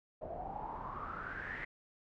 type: noise with low-pass filter sweep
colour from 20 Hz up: pink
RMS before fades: -43 dBFS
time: 0.21-1.65 s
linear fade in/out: 10 ms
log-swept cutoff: 620 to 2000 Hz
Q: 9.7
effects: none